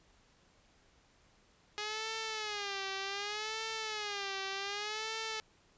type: tone with vibrato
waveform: 5% pulse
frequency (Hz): 415.3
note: G#4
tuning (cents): 0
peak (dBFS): -25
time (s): 1.78-5.4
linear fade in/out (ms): 0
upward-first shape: sine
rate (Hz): 0.66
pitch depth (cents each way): 120
effects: pink hiss -67 dBFS RMS until 5.77 s + resampled to 16000 Hz